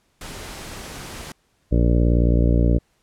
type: noise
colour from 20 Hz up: pink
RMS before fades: -35 dBFS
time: 0.21-1.32 s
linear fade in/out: 2 ms
type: harmonic tone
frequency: 58.8 Hz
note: A#1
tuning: 16 cents sharp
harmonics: 1 / 2 / 3 / 4 / 5 / 6 / 7 / 8 / 9 / 10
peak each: -16 / -21 / -24 / -27 / -25 / -31 / -32 / -31 / -34 / -32 dBFS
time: 1.71-2.79 s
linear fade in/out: 20 ms
effects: pink hiss -65 dBFS RMS until 3.02 s + low-pass 11000 Hz 12 dB/octave